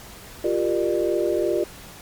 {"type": "chord", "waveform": "sine", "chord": "G minor seventh", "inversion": "third", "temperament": "equal with one note detuned", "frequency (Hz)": [349.2, 392, 466.2, 599], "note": ["F4", "G4", "Bb4", "D5"], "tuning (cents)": [0, 0, 0, 34], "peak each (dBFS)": [-23, -25, -27, -25], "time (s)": [0.44, 1.64], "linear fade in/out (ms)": 5, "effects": ["pink hiss -42 dBFS RMS until 2.01 s", "MP3 96 kbps"]}